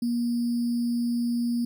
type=tone with sample-and-hold; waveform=sine; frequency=237.9 Hz; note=A#3; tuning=35 cents sharp; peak=-23 dBFS; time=0.02-1.65 s; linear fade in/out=5 ms; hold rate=4900 Hz; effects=none